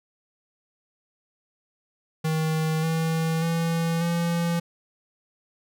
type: tone with pitch steps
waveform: square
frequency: 158.3 / 162.09 / 165.98 / 169.96 Hz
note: D#3 / E3 / E3 / F3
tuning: +30 / -29 / +12 / -47 cents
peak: -23 dBFS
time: 2.24-4.6 s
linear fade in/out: 10 ms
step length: 590 ms
effects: none